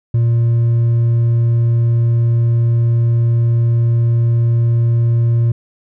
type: tone with hard clipping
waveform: sine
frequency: 117.1 Hz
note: A#2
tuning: 8 cents sharp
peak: -11 dBFS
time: 0.14-5.52 s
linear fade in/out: 5 ms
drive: 2 dB
effects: none